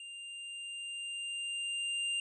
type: tone with level ramp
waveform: square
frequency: 2794 Hz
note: F7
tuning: in tune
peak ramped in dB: -45 to -32 dBFS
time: 0-2.2 s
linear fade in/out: 2 ms
effects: resampled to 22050 Hz